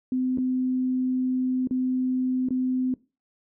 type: tone with dropouts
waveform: sine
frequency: 255.9 Hz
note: C4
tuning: 38 cents flat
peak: -22 dBFS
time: 0.12-2.94 s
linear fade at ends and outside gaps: 2 ms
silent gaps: 0.375-0.383 / 1.673-1.709 / 2.487-2.506 s
effects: noise-tail reverb RT60 0.3 s tail -20 dB re dry